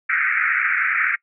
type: band-pass noise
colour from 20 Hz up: white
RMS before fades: -20 dBFS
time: 0.09-1.16 s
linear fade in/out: 10 ms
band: 1300 to 2300 Hz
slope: 96 dB/octave
effects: noise-tail reverb RT60 0.1 s tail -23 dB re dry